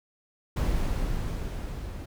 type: noise with level ramp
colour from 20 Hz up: brown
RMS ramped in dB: -25 to -37 dBFS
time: 0.56-2.06 s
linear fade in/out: 10 ms
effects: none